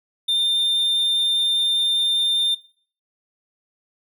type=tone; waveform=triangle; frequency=3605 Hz; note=A7; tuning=41 cents sharp; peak=-16 dBFS; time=0.28-2.55 s; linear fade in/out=10 ms; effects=noise-tail reverb RT60 0.5 s tail -19 dB re dry